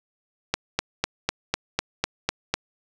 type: click train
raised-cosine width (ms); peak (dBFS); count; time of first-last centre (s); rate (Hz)
0.2; -4; 9; 0.54-2.54; 4
effects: none